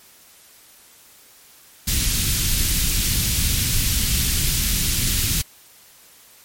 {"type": "band-stop noise", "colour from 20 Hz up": "pink", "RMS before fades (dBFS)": -20, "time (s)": [1.87, 5.42], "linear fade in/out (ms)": 10, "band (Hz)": [150, 3200], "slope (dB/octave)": 12, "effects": ["white hiss -49 dBFS RMS until 6.44 s", "MP3 64 kbps"]}